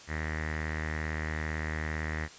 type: tone with low-pass filter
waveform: sawtooth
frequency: 77.78 Hz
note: D#2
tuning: in tune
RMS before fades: -34 dBFS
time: 0.07-2.29 s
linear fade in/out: 50 ms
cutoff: 1900 Hz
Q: 9.3
effects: white hiss -50 dBFS RMS until 2.38 s + resampled to 16000 Hz